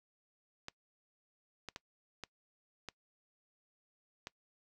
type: clicks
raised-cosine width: 0.2 ms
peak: -25 dBFS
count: 6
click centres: 0.684 / 1.687 / 1.761 / 2.237 / 2.887 / 4.271 s
effects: noise-tail reverb RT60 0.1 s tail -23 dB re dry